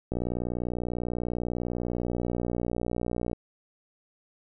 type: click train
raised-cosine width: 2 ms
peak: -17 dBFS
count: 194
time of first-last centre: 0.12-3.331 s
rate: 60.1 Hz
effects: none